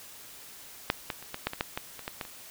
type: clicks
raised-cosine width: 0.3 ms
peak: -7 / -15 / -28 / -18 / -11 / -19 / -11 / -15 / -25 / -17 / -17 / -28 dBFS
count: 12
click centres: 0.901 / 1.102 / 1.226 / 1.344 / 1.47 / 1.534 / 1.609 / 1.775 / 1.993 / 2.079 / 2.212 / 2.251 s
effects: white hiss -48 dBFS RMS until 2.5 s